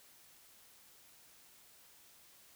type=silence; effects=white hiss -62 dBFS RMS until 2.55 s